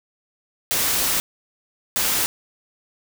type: noise bursts at uneven times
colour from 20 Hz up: white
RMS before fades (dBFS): -21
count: 2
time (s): 0.71-1.2 / 1.96-2.26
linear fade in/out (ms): 0
effects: none